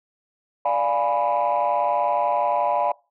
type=chord; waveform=sine; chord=D diminished seventh; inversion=none; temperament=equal; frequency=587.3 / 698.5 / 830.6 / 987.8 Hz; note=D5 / F5 / Ab5 / Cb6; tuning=0 / 0 / 0 / 0 cents; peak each=-23 dBFS; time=0.65-2.92 s; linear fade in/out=5 ms; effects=noise-tail reverb RT60 0.3 s tail -23 dB re dry + tanh soft clip ceiling -13 dBFS